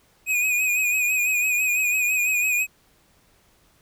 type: tone with vibrato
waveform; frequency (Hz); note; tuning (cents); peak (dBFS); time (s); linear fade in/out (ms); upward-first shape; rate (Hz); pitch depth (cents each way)
square; 2489; D#7; 0; -20; 0.26-2.67; 50; sine; 6; 47
effects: pink hiss -60 dBFS RMS until 3.81 s